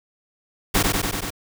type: noise with echo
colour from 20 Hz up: pink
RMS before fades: -18 dBFS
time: 0.74-0.83 s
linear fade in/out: 10 ms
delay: 95 ms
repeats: 5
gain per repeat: -2 dB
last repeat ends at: 1.305 s
effects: none